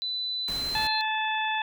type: tone with pitch glide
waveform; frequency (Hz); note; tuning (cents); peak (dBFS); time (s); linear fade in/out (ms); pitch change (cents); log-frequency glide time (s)
sine; 3994 to 4132; B7 to C8; +19 to -22; -28; 0.02-1.01; 0; +59; 0.41-0.85
type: noise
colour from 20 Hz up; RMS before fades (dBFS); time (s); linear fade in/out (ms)
pink; -38; 0.48-0.87; 0
type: harmonic tone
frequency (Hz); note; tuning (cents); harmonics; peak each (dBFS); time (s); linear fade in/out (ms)
870; A5; -20; 1 / 2 / 3 / 4; -28 / -31 / -33 / -34; 0.75-1.62; 2
effects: none